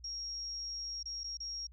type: tone with dropouts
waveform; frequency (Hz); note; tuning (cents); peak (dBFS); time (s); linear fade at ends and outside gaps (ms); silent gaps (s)
sine; 5588; F8; 0; -38; 0.04-1.67; 5; 1.03-1.056 / 1.235-1.241 / 1.372-1.402
effects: added 60 Hz sine -53 dBFS peak until 1.72 s